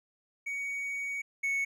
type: tone pair in turn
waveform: triangle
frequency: 2244 / 2213 Hz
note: C#7 / C#7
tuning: +21 / -3 cents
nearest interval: unison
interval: 24 cents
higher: first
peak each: -31 / -26 dBFS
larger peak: second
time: 0.46-1.22 / 1.43-1.65 s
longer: first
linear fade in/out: 10 ms
effects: none